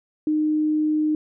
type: tone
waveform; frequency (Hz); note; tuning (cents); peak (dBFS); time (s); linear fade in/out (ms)
sine; 306.5; D#4; -26; -18; 0.27-1.15; 2
effects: none